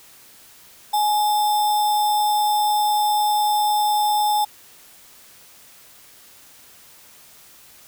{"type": "tone with sample-and-hold", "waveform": "sine", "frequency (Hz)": 838, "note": "G#5", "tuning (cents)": 15, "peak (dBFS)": -16, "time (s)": [0.93, 4.45], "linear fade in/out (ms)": 10, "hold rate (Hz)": 4410, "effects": ["white hiss -48 dBFS RMS until 7.87 s"]}